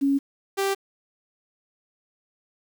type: tone pair in turn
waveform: sine / sawtooth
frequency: 277.2 / 392 Hz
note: C#4 / G4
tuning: 0 / 0 cents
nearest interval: tritone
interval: 600 cents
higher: second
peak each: -18 dBFS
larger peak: neither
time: 0.01-0.19 / 0.57-0.75 s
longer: neither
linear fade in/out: 20 ms
effects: 8-bit